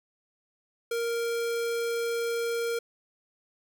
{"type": "tone", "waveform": "square", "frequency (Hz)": 466.2, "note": "A#4", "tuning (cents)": 0, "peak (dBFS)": -28, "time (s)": [0.91, 2.79], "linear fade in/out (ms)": 5, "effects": []}